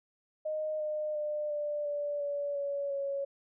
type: tone with pitch steps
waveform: sine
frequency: 618 / 608.8 / 599.7 / 590.8 / 582 / 573.3 / 564.7 / 556.3 Hz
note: D#5 / D#5 / D5 / D5 / D5 / D5 / C#5 / C#5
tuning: -12 / -38 / +36 / +10 / -16 / -42 / +32 / +6 cents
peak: -31 dBFS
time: 0.45-3.25 s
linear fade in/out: 10 ms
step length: 350 ms
effects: none